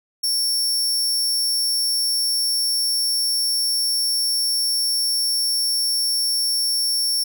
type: tone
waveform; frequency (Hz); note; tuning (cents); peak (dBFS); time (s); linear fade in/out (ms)
sawtooth; 5460; F8; -40; -16; 0.23-7.24; 10
effects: none